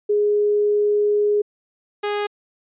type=tone pair in turn; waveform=sine / sawtooth; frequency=415.3 / 412.9 Hz; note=G#4 / G#4; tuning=0 / -10 cents; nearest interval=unison; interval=10 cents; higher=first; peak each=-15 / -17 dBFS; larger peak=first; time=0.09-1.42 / 2.03-2.27 s; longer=first; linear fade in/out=10 ms; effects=resampled to 8000 Hz